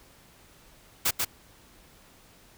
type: noise with echo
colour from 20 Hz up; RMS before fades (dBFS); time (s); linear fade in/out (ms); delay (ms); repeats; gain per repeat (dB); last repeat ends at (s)
white; -24; 1.05-1.11; 10; 140; 1; -3; 1.25
effects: pink hiss -56 dBFS RMS until 2.57 s